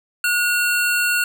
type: tone pair together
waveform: square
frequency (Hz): 1448 / 2736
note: F#6 / F7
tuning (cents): -38 / -36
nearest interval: major seventh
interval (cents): 1102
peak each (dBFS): -19 / -22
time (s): 0.24-1.24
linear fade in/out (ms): 2
effects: none